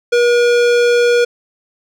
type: tone with hard clipping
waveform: sine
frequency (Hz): 480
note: B4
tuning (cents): -49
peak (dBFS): -11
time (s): 0.12-1.25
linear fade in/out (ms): 10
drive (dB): 18
effects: none